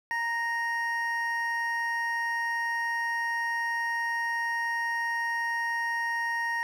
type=tone pair together; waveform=triangle; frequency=932.3 / 1862.8 Hz; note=A#5 / A#6; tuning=0 / -2 cents; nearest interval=octave; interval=1198 cents; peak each=-30 / -27 dBFS; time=0.11-6.63 s; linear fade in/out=0 ms; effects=none